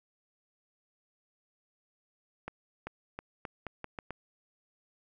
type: accelerating click train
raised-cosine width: 0.5 ms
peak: -23 dBFS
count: 8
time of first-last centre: 2.48-4.107 s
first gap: 390 ms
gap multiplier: 0.82
effects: none